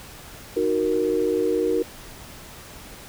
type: chord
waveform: sine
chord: D# minor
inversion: none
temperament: equal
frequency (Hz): 311.1 / 370 / 466.2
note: D#4 / F#4 / A#4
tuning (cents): 0 / 0 / 0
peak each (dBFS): -26 / -24 / -22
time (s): 0.56-1.83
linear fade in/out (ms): 10
effects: pink hiss -42 dBFS RMS until 3.08 s